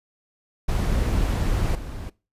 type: noise with level steps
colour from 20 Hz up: brown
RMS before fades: -22 / -33 dBFS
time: 0.68-2.1 s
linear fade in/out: 10 ms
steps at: 1.75 s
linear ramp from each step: 2 ms
effects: noise-tail reverb RT60 0.3 s tail -22 dB re dry + resampled to 32000 Hz